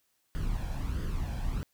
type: noise with flanger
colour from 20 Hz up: brown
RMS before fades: -32 dBFS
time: 0.35-1.63 s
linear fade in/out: 0 ms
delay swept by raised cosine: 0.62 to 1.25 ms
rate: 1.5 Hz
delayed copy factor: +0.6
effects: white hiss -74 dBFS RMS until 1.73 s